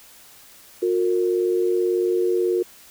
sine tone pair together, 360.2 / 458.5 Hz, F#4 / A#4, -46 / -29 cents, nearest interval major third, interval 417 cents, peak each -19 / -23 dBFS, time 0.82-2.63 s, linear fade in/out 10 ms, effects white hiss -48 dBFS RMS until 2.9 s

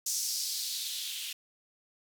violet noise with band-pass filter sweep, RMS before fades -35 dBFS, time 0.06-1.33 s, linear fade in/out 5 ms, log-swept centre 6000 to 2900 Hz, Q 2.9, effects none

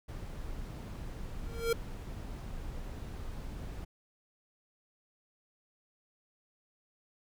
brown noise, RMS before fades -41 dBFS, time 0.08-3.85 s, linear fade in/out 10 ms
square tone with exponential growth, 461.6 Hz, A#4, 17 cents flat, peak -25 dBFS, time 1.42-1.73 s, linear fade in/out 5 ms, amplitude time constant 67 ms
effects none

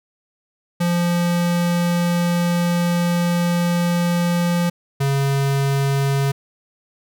square tone pair in turn, 173.6 / 138.31 Hz, F3 / C#3, -10 / -4 cents, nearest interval major third, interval 394 cents, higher first, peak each -17 dBFS, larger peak neither, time 0.8-4.7 / 5-6.32 s, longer first, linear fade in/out 10 ms, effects none

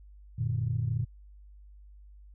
sine chord, Gb augmented, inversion none, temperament equal with one note detuned, 92.5 / 116.54 / 150.44 Hz, Gb2 / Bb2 / D3, 0 / 0 / +42 cents, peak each -34 / -28 / -34 dBFS, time 0.38-1.05 s, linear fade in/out 10 ms, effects tanh soft clip ceiling -18 dBFS + added 50 Hz sine -49 dBFS peak until 2.34 s

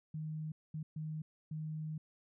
sine tone bursts at uneven times, 155.56 Hz, D#3, in tune, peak -38 dBFS, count 4, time 0.14-0.52 / 0.74-0.83 / 0.96-1.22 / 1.51-1.98 s, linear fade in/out 5 ms, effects none

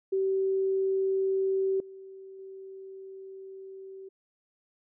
sine tone with level steps, 384.6 Hz, G4, 33 cents flat, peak -24 / -43 / -41 dBFS, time 0.12-4.09 s, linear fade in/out 10 ms, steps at 1.8 / 2.39 s, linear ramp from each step 2 ms, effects none

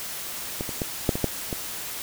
clicks, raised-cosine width 2 ms, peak -15 / -19 / -13 / -6 / -14 / -8 / -15 dBFS, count 7, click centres 0.609 / 0.692 / 0.818 / 1.092 / 1.155 / 1.243 / 1.528 s, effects white hiss -34 dBFS RMS until 2.02 s

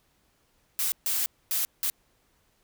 blue noise bursts at uneven times, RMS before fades -27 dBFS, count 4, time 0.79-0.92 / 1.06-1.26 / 1.51-1.65 / 1.83-1.9 s, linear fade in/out 0 ms, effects pink hiss -68 dBFS RMS until 2.63 s

